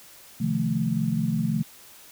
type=chord; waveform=sine; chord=F dominant seventh; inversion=second; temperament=equal; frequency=130.81 / 155.56 / 174.61 / 220 Hz; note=C3 / Eb3 / F3 / A3; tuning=0 / 0 / 0 / 0 cents; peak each=-30 / -28 / -28 / -26 dBFS; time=0.4-1.63 s; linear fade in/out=10 ms; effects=white hiss -49 dBFS RMS until 2.11 s